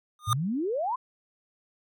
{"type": "tone with exponential growth", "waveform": "square", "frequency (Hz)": 1221, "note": "D#6", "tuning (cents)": -33, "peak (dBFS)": -20, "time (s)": [0.19, 0.33], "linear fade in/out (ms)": 1, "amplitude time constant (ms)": 30}
{"type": "exponential sweep", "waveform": "sine", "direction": "up", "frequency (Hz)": [98.7, 1067], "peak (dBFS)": -26, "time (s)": [0.27, 0.96], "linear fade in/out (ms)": 10}
{"effects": []}